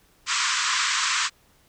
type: band-pass noise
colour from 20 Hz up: pink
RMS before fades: -24 dBFS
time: 0.26-1.3 s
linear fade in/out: 50 ms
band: 1000 to 8000 Hz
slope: 96 dB/octave
effects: pink hiss -60 dBFS RMS until 1.68 s